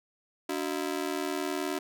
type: ring-modulated tone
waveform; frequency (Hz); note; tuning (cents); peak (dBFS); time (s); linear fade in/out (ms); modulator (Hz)
sawtooth; 329.6; E4; 0; -23; 0.49-1.79; 5; 39.8
effects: none